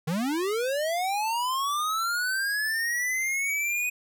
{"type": "linear sweep", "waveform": "square", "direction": "up", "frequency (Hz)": [146.83, 2500], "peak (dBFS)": -26, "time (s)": [0.07, 3.9], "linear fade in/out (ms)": 10, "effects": []}